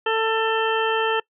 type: harmonic tone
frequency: 445.2 Hz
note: A4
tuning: 20 cents sharp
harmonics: 1 / 2 / 3 / 4 / 6 / 7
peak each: -22 / -25 / -27 / -28 / -30 / -30 dBFS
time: 0.06-1.2 s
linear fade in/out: 5 ms
effects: noise-tail reverb RT60 0.1 s tail -24 dB re dry